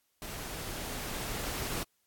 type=noise with level ramp; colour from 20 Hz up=pink; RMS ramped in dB=-41 to -35 dBFS; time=0.22-1.83 s; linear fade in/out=0 ms; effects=white hiss -75 dBFS RMS until 2.06 s + AAC 64 kbps